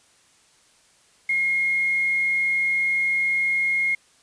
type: tone with quantisation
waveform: sine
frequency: 2147 Hz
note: C7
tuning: 44 cents sharp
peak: -19 dBFS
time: 1.29-3.95 s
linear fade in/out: 5 ms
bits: 7
effects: white hiss -58 dBFS RMS until 4.22 s + resampled to 22050 Hz